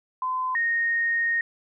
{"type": "tone pair in turn", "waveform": "sine", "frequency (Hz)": [1024, 1856.5], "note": ["C6", "A#6"], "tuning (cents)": [-38, -8], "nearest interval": "minor seventh", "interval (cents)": 1030, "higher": "second", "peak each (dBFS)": [-24, -21], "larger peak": "second", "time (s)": [[0.22, 0.55], [0.55, 1.41]], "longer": "second", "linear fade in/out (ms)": 2, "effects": []}